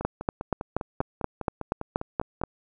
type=two click trains; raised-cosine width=1 ms; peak=-18 / -10 dBFS; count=13 / 11; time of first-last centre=0.01-2.415 / 0.05-2.437 s; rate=4.99 / 4.19 Hz; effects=none